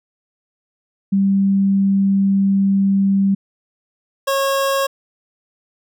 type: tone pair in turn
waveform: sine / 25% pulse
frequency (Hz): 196 / 546.6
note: G3 / C#5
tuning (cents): 0 / -24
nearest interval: octave + tritone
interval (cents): 1776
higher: second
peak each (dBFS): -12 / -12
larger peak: neither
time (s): 1.12-3.35 / 4.27-4.87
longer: first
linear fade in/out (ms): 10
effects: none